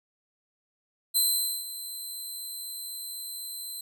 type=tone with ADSR envelope; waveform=10% pulse; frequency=4072 Hz; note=C8; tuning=48 cents flat; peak=-14 dBFS; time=1.14-3.81 s; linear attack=25 ms; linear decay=470 ms; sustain=-15 dB; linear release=4 ms; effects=none